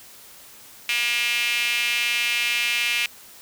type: tone with high-pass filter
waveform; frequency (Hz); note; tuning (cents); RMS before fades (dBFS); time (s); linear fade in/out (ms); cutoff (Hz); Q
sawtooth; 238.8; A#3; +42; -23; 0.89-3.06; 0; 2500; 5
effects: white hiss -46 dBFS RMS until 3.41 s

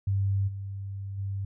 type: tone with level steps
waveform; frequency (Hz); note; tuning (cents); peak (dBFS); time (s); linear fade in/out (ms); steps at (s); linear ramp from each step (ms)
sine; 98.3; G2; +5; -23 / -33 / -29; 0.07-1.45; 5; 0.47 / 1.17; 20
effects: none

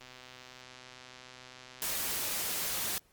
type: click train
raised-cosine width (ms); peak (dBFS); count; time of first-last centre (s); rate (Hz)
0.2; -32; 232; 0.01-1.829; 127
type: noise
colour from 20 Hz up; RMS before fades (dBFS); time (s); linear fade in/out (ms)
white; -34; 1.82-2.98; 0
effects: pink hiss -67 dBFS RMS until 3.12 s + Opus 32 kbps

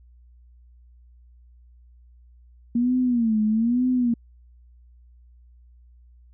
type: tone with vibrato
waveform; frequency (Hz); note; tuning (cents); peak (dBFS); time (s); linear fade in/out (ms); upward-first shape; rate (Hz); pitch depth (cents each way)
sine; 233.1; A#3; 0; -18; 2.75-4.14; 5; sine; 1.1; 150
effects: added 60 Hz sine -49 dBFS peak until 6.33 s

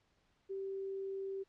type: tone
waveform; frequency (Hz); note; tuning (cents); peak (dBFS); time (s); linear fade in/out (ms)
sine; 388.4; G4; -16; -38; 0.49-1.44; 20
effects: pink hiss -75 dBFS RMS until 1.48 s + low-pass 5000 Hz 12 dB/octave

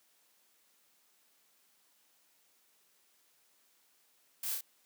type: noise with echo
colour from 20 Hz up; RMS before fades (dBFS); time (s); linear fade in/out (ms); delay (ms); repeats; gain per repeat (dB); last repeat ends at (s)
blue; -38; 4.43-4.55; 5; 30; 2; -2; 4.61
effects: white hiss -70 dBFS RMS until 4.85 s + high-pass 200 Hz 12 dB/octave

